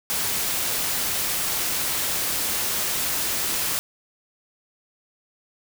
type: noise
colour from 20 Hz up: white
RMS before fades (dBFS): -25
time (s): 0.1-3.79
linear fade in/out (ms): 0
effects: none